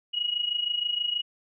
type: tone with amplitude modulation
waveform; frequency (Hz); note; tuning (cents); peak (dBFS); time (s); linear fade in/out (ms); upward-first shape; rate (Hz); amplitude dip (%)
sine; 2899; F#7; -36; -22; 0.13-1.22; 20; sine; 26.3; 75
effects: none